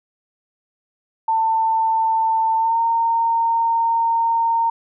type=tone with pitch glide; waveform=sine; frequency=894 to 918.6 Hz; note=A5 to A#5; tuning=+27 to -26 cents; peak=-15 dBFS; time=1.28-4.7 s; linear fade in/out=5 ms; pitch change=+47 cents; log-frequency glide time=2.56-2.78 s; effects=none